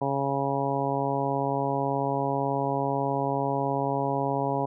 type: harmonic tone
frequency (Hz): 138.3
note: C#3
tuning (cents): -4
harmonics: 1 / 2 / 3 / 4 / 5 / 6 / 7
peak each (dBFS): -32 / -32 / -32 / -32 / -32 / -32 / -32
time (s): 0.01-4.66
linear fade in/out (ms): 10
effects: none